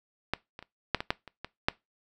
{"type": "clicks", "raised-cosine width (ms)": 0.3, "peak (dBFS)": [-11, -25, -29, -7, -16, -9, -28, -20, -7], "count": 9, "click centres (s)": [0.336, 0.591, 0.626, 0.947, 1.005, 1.105, 1.277, 1.446, 1.685], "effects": ["noise-tail reverb RT60 0.2 s tail -21 dB re dry"]}